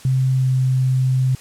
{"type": "tone with pitch glide", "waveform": "sine", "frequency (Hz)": [130.81, 129.83], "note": ["C3", "C3"], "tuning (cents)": [0, -13], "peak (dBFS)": -14, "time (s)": [0.05, 1.35], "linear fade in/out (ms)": 2, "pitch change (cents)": -13, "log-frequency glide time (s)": [0.36, 0.46], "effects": ["white hiss -43 dBFS RMS until 1.4 s", "low-pass 10000 Hz 12 dB/octave"]}